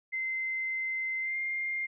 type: tone with pitch glide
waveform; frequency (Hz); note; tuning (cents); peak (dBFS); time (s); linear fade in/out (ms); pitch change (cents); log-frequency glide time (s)
sine; 2071 to 2113; C7 to C7; -18 to +16; -30; 0.12-1.87; 20; +34; 1.21-1.37
effects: none